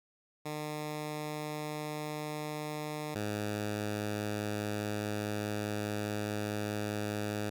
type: tone pair in turn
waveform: 10% pulse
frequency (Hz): 151.3 / 104.8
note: D#3 / G#2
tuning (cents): -48 / +16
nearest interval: tritone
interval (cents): 636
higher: first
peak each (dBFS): -28 / -25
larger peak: second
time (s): 0.45-3.15 / 3.15-7.5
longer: second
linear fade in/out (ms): 10
effects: none